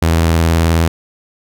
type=tone with vibrato; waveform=sawtooth; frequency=82.4 Hz; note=E2; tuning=in tune; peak=-6 dBFS; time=0.02-0.88 s; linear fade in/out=5 ms; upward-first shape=triangle; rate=19 Hz; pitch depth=63 cents each way; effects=none